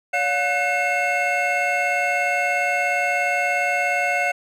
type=tone cluster; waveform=triangle; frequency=570 / 713 / 1496 / 2156 / 2677 Hz; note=C#5 / F5 / F#6 / C#7 / E7; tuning=+48 / +36 / +19 / -49 / +26 cents; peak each=-26 / -21 / -25 / -22 / -26 dBFS; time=0.13-4.32 s; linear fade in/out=10 ms; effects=none